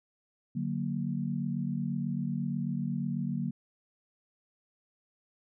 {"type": "chord", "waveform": "sine", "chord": "D augmented", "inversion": "none", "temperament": "equal", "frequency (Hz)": [146.83, 185, 233.1], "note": ["D3", "F#3", "A#3"], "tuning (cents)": [0, 0, 0], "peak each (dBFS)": -34, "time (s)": [0.55, 3.51], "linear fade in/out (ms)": 10, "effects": []}